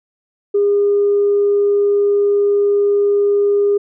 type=tone; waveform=sine; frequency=406.3 Hz; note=G#4; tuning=38 cents flat; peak=-10 dBFS; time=0.54-3.78 s; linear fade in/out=10 ms; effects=tanh soft clip ceiling -6 dBFS